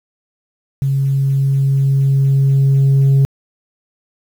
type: tone with level ramp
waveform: sine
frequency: 136.8 Hz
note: C#3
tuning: 23 cents flat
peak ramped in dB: -12 to -5 dBFS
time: 0.82-3.25 s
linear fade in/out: 0 ms
effects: tanh soft clip ceiling -7 dBFS + 7-bit